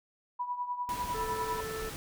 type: tone with tremolo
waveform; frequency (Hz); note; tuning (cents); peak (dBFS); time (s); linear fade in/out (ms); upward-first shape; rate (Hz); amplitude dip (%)
sine; 981; B5; -12; -29; 0.39-1.61; 10; triangle; 10; 75
type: noise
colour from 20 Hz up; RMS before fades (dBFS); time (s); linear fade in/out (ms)
pink; -41; 0.89-1.96; 0
type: harmonic tone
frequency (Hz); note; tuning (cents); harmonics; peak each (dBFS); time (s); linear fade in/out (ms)
440; A4; 0; 1 / 3 / 4; -37 / -43 / -47; 1.14-1.9; 10
effects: none